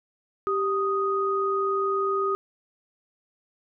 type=tone pair together; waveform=sine; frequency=392 / 1244.5 Hz; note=G4 / D#6; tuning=0 / 0 cents; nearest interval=octave + minor sixth; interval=2000 cents; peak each=-25 dBFS; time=0.47-2.35 s; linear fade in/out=0 ms; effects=none